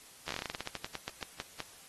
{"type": "slowing click train", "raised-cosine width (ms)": 0.2, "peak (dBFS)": -19, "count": 20, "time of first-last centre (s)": [0.28, 1.603], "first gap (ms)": 12, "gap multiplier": 1.17, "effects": ["white hiss -55 dBFS RMS until 1.88 s", "AAC 32 kbps"]}